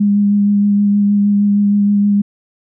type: tone with vibrato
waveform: sine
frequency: 203.7 Hz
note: G#3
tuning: 33 cents flat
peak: -9 dBFS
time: 0-2.22 s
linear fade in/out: 10 ms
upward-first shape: sine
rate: 6.4 Hz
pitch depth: 14 cents each way
effects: none